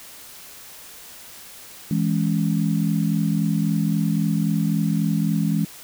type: chord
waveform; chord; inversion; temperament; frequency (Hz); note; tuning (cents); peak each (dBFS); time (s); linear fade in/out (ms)
sine; C# minor; first; equal with one note detuned; 163.96 / 207.7 / 277.2; E3 / G#3 / C#4; -9 / 0 / 0; -21 / -22 / -27; 1.91-5.65; 2
effects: white hiss -42 dBFS RMS until 5.83 s